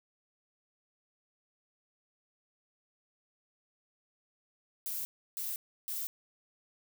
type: noise bursts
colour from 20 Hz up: violet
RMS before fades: -37 dBFS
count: 3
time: 4.86-6.07 s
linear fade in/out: 0 ms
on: 190 ms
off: 320 ms
effects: none